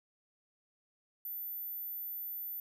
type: tone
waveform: sine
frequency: 14040 Hz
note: A9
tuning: 5 cents flat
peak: -38 dBFS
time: 1.25-2.6 s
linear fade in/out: 2 ms
effects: none